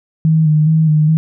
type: tone with vibrato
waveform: sine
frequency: 156 Hz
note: D#3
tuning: 5 cents sharp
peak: -8 dBFS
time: 0.25-1.17 s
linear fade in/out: 0 ms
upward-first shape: square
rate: 2.4 Hz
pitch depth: 33 cents each way
effects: none